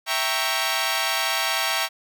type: chord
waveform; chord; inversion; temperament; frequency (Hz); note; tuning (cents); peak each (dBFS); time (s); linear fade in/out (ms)
10% pulse; E diminished seventh; none; equal; 659.3 / 784 / 932.3 / 1108.7; E5 / G5 / Bb5 / Db6; 0 / 0 / 0 / 0; -19; 0.06-1.89; 50
effects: none